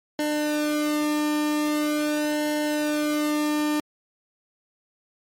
sawtooth tone with flanger, 300 Hz, D4, 37 cents sharp, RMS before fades -24 dBFS, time 0.19-3.8 s, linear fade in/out 2 ms, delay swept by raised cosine 0.82 to 1.41 ms, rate 0.43 Hz, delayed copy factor -0.85, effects MP3 64 kbps

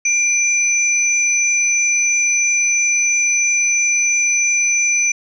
sine tone pair together, 2369 / 6001 Hz, D7 / F#8, +14 / +24 cents, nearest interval octave + major third, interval 1610 cents, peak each -16 dBFS, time 0.05-5.12 s, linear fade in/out 5 ms, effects none

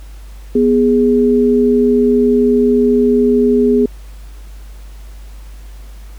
sine tone pair together, 246.4 / 414 Hz, B3 / G#4, -4 / -5 cents, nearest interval major sixth, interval 899 cents, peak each -11 dBFS, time 0.55-3.86 s, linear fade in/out 5 ms, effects added 50 Hz sine -30 dBFS peak until 6.18 s + pink hiss -46 dBFS RMS until 6.18 s

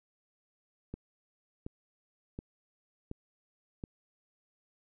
click train, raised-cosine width 3 ms, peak -26 dBFS, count 5, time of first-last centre 0.94-3.839 s, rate 1.38 Hz, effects none

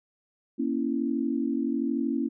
sine chord, A# diminished, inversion none, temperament equal with one note detuned, 236.1 / 277.2 / 329.6 Hz, A#3 / C#4 / E4, +22 / 0 / 0 cents, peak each -29 / -28 / -31 dBFS, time 0.58-2.29 s, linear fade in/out 20 ms, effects none

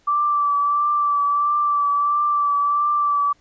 sine tone with vibrato, 1165 Hz, D6, 14 cents flat, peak -16 dBFS, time 0.07-3.33 s, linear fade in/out 10 ms, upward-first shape triangle, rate 1.5 Hz, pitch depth 27 cents each way, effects pink hiss -60 dBFS RMS until 3.4 s + resampled to 16000 Hz

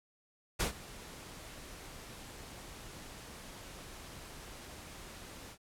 pink noise with ADSR envelope, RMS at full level -30 dBFS, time 0.59-5.58 s, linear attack 18 ms, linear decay 110 ms, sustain -19 dB, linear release 72 ms, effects low-pass 12000 Hz 12 dB/octave

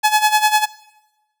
sawtooth tone with tremolo, 852 Hz, G#5, 44 cents sharp, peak -6 dBFS, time 0.03-0.66 s, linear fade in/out 20 ms, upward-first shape sine, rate 10 Hz, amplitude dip 75%, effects noise-tail reverb RT60 1.0 s tail -19 dB re dry

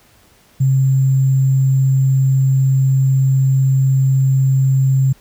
sine tone with sample-and-hold, 133.9 Hz, C3, 40 cents sharp, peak -10 dBFS, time 0.6-5.13 s, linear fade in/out 10 ms, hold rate 7350 Hz, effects pink hiss -51 dBFS RMS until 5.2 s

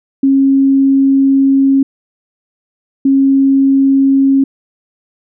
sine tone bursts at uneven times, 271.8 Hz, C#4, 34 cents flat, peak -6 dBFS, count 2, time 0.23-1.83 / 3.05-4.44 s, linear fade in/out 5 ms, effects none

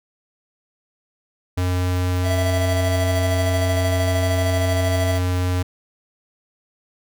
square tone, 90.5 Hz, F#2, 38 cents flat, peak -19 dBFS, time 1.57-5.63 s, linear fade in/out 10 ms
square tone with tremolo, 660 Hz, E5, 2 cents sharp, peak -22 dBFS, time 2.23-5.2 s, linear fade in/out 50 ms, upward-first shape square, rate 13 Hz, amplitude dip 35%
effects none

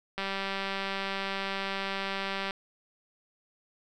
click train, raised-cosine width 0.3 ms, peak -17 dBFS, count 455, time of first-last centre 0.18-2.508 s, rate 195 Hz, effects none

